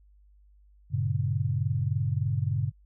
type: chord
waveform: sine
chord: G diminished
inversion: none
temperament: just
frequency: 98 / 117.6 / 141.12 Hz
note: G2 / Bb2 / Db3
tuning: 0 / +16 / +31 cents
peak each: -29 dBFS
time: 0.9-2.72 s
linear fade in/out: 50 ms
effects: added 50 Hz sine -55 dBFS peak until 2.85 s